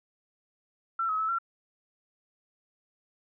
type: tone with pitch steps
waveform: sine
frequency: 1346 / 1277 / 1303 / 1362 Hz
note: E6 / D#6 / E6 / F6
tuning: +36 / +45 / -20 / -44 cents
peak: -26 dBFS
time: 0.99-1.386 s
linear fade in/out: 5 ms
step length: 99 ms
effects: none